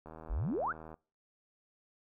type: click train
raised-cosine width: 1 ms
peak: -34 dBFS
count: 71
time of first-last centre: 0.06-0.942 s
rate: 79.4 Hz
type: exponential sweep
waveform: sine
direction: up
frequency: 35.65 to 1692 Hz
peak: -31 dBFS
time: 0.29-0.73 s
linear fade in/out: 20 ms
effects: noise-tail reverb RT60 0.4 s tail -24 dB re dry